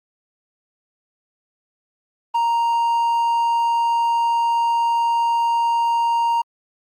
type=tone; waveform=triangle; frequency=932.3 Hz; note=A#5; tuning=in tune; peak=-14 dBFS; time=2.34-6.42 s; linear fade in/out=10 ms; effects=Opus 24 kbps